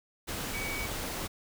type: tone in noise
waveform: sine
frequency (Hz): 2264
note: C#7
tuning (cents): +36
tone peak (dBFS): -36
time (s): 0.53-0.87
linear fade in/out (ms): 20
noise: pink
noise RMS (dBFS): -36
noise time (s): 0.27-1.28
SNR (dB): -3
effects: none